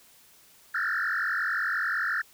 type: tone with frequency modulation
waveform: sine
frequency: 1588 Hz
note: G6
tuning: 22 cents sharp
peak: -24 dBFS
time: 0.74-2.22 s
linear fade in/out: 10 ms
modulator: 45.6 Hz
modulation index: 5.4
effects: tanh soft clip ceiling -22 dBFS + white hiss -57 dBFS RMS until 2.33 s